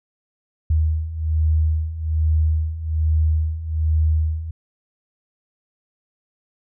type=beating tone pair; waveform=sine; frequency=77.78 / 78.98 Hz; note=D#2 / D#2; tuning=0 / +26 cents; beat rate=1.2 Hz; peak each=-22 / -18 dBFS; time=0.7-4.51 s; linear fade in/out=5 ms; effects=none